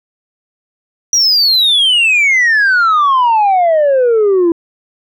sine exponential sweep, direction down, 5840 to 329.6 Hz, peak -5 dBFS, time 1.13-4.52 s, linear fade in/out 2 ms, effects tanh soft clip ceiling -6 dBFS

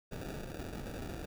pink noise with sample-and-hold, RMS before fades -42 dBFS, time 0.11-1.26 s, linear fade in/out 10 ms, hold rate 1050 Hz, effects none

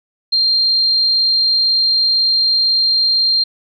sine tone, 4186 Hz, C8, in tune, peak -11 dBFS, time 0.32-3.44 s, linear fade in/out 10 ms, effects none

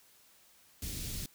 pink band-stop noise, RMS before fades -39 dBFS, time 0.82-1.26 s, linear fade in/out 2 ms, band 230 to 3700 Hz, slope 12 dB/octave, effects white hiss -63 dBFS RMS until 1.34 s

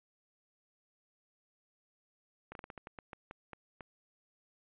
slowing click train, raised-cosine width 0.5 ms, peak -30 dBFS, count 12, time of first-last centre 2.52-3.808 s, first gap 32 ms, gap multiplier 1.24, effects resampled to 8000 Hz

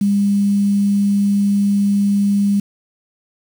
sine tone with quantisation, 201.4 Hz, G3, 47 cents sharp, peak -12 dBFS, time 0.01-2.6 s, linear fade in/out 5 ms, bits 6, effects none

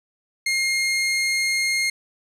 sawtooth tone, 2133 Hz, C7, 33 cents sharp, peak -16 dBFS, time 0.46-1.9 s, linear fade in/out 5 ms, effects low-pass 10000 Hz 12 dB/octave + 9-bit

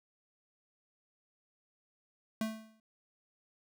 square tone with exponential decay, 220 Hz, A3, in tune, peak -30 dBFS, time 2.41-2.8 s, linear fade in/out 2 ms, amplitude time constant 84 ms, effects none

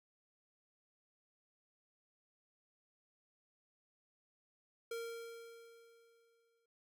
square tone with exponential decay, 462.6 Hz, A#4, 13 cents flat, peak -40 dBFS, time 4.91-6.66 s, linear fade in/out 5 ms, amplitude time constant 380 ms, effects none

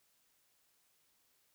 silence, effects white hiss -74 dBFS RMS until 1.54 s

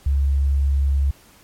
sine tone, 69.3 Hz, C#2, in tune, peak -15 dBFS, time 0.06-1.11 s, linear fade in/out 5 ms, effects pink hiss -51 dBFS RMS until 1.43 s + MP3 64 kbps

